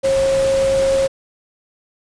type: tone in noise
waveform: sine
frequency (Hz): 540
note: C#5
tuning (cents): -45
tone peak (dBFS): -13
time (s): 0.03-1.08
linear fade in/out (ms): 20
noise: pink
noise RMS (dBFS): -27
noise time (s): 0.03-1.08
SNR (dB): +11
effects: resampled to 22050 Hz